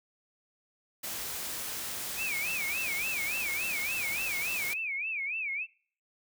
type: noise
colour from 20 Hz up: white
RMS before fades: -37 dBFS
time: 1.03-4.74 s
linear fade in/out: 10 ms
type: tone with vibrato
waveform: sine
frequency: 2398 Hz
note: D7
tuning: 36 cents sharp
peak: -31 dBFS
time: 2.16-5.67 s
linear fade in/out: 50 ms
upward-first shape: sine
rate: 3.5 Hz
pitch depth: 190 cents each way
effects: noise-tail reverb RT60 0.5 s tail -24 dB re dry